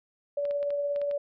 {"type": "tone with tremolo", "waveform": "sine", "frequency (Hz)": 574, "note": "D5", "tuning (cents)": -40, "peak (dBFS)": -25, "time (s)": [0.37, 1.18], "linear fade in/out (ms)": 5, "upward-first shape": "triangle", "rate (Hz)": 17, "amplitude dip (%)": 30}
{"type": "clicks", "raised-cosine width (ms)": 0.3, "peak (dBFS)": -30, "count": 7, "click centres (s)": [0.453, 0.51, 0.629, 0.705, 0.961, 1.016, 1.112]}
{"effects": []}